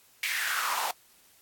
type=noise with high-pass filter sweep; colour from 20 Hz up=pink; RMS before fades=-30 dBFS; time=0.23-0.91 s; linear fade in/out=2 ms; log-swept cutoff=2300 to 800 Hz; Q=4.8; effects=white hiss -60 dBFS RMS until 1.41 s + AAC 64 kbps